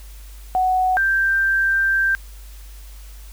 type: tone pair in turn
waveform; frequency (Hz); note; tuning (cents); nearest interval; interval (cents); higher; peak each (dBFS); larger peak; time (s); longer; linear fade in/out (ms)
sine; 743 / 1574.4; F#5 / G6; +7 / +7; octave + minor second; 1300; second; -15; neither; 0.55-0.97 / 0.97-2.15; second; 0
effects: added 50 Hz sine -36 dBFS peak until 3.32 s + white hiss -48 dBFS RMS until 3.32 s